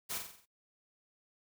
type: noise with echo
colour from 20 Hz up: white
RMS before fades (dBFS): -38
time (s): 0.09-0.19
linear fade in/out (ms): 20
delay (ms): 45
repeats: 6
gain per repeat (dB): -5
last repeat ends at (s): 0.46
effects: noise-tail reverb RT60 0.1 s tail -19 dB re dry

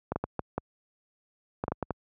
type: clicks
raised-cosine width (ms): 1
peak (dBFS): -15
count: 10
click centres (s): 0.12 / 0.16 / 0.24 / 0.393 / 0.58 / 1.639 / 1.681 / 1.72 / 1.827 / 1.907
effects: high-pass 60 Hz 12 dB/octave

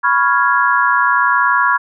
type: chord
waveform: sine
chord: C# dominant seventh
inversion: third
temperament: equal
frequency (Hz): 987.8 / 1108.7 / 1396.9 / 1661.2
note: B5 / C#6 / E#6 / G#6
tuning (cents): 0 / 0 / 0 / 0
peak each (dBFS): -16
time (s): 0.03-1.78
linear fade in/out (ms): 20
effects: none

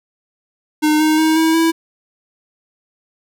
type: tone with pitch steps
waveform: square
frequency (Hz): 305.1 / 310.6 / 316.2 / 321.9 / 327.8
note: D#4 / D#4 / D#4 / E4 / E4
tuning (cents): -34 / -3 / +28 / -41 / -10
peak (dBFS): -12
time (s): 0.82-1.72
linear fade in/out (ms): 20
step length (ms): 180
effects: none

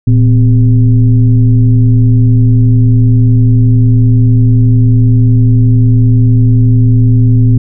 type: tone with frequency modulation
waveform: sine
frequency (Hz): 115.5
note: A#2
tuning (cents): -16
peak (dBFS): -3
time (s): 0.07-7.58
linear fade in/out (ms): 5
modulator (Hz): 141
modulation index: 0.65
effects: none

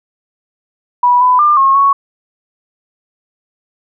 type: tone with pitch steps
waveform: sine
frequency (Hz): 979 / 1000 / 1196 / 1083 / 1110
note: B5 / B5 / D6 / C#6 / C#6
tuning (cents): -15 / +21 / +31 / -41 / +2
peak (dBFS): -6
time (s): 1.03-1.93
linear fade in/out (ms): 5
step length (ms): 180
effects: none

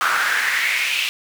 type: noise with high-pass filter sweep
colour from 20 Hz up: brown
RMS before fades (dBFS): -20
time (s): 0.01-1.09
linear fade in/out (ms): 0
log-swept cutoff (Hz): 1300 to 2800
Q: 4.8
effects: none

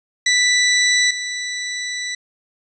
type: tone pair in turn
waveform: 20% pulse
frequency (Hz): 1975.5 / 1975.5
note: B6 / B6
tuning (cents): 0 / 0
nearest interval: unison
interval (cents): 0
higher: neither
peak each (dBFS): -8 / -18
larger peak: first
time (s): 0.26-1.11 / 1.11-2.15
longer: second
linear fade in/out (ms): 5
effects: resampled to 22050 Hz

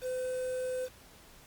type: tone with quantisation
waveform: triangle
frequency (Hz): 509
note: C5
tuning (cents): -48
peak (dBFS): -30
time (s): 0.01-0.89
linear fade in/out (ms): 50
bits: 8
effects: pink hiss -56 dBFS RMS until 1.46 s + Opus 48 kbps

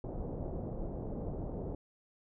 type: low-pass noise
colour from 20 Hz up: pink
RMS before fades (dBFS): -39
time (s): 0.04-1.75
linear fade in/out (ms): 2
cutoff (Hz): 650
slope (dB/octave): 24
effects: none

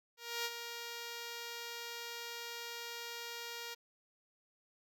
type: tone with ADSR envelope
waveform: 5% pulse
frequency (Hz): 470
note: A#4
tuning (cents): +14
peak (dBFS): -23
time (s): 0.17-3.75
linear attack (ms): 280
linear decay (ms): 43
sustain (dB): -8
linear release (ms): 16
effects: none

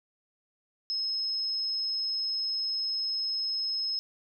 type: tone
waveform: sine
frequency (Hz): 5170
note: E8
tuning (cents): -34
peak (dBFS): -28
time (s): 0.9-3.99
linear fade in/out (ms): 0
effects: none

